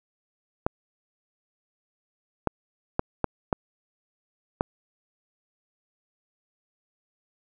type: clicks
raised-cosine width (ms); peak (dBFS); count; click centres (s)
1; -8; 6; 0.665 / 2.473 / 2.994 / 3.243 / 3.528 / 4.609
effects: none